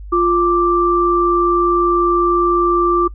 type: tone pair together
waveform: sine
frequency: 349.2 / 1174.7 Hz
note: F4 / D6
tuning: 0 / 0 cents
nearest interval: octave + major sixth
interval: 2100 cents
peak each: -14 dBFS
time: 0.12-3.08 s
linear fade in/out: 10 ms
effects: noise-tail reverb RT60 0.1 s tail -22 dB re dry + added 50 Hz sine -29 dBFS peak until 3.14 s